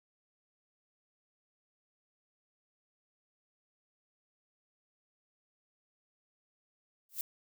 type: noise with exponential growth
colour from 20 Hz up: violet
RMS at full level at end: -31 dBFS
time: 7.09-7.21 s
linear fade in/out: 2 ms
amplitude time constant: 25 ms
effects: none